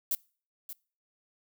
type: noise with echo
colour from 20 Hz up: violet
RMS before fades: -29 dBFS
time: 0.11-0.15 s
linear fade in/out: 2 ms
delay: 580 ms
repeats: 1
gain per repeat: -12 dB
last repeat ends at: 0.73 s
effects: noise-tail reverb RT60 0.4 s tail -24 dB re dry